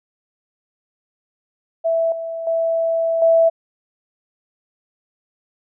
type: tone with level steps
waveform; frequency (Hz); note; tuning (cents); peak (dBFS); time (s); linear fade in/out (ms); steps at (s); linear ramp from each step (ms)
sine; 659.3; E5; 0; -15 / -24 / -16 / -10; 1.84-3.5; 20; 2.12 / 2.47 / 3.22; 2
effects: none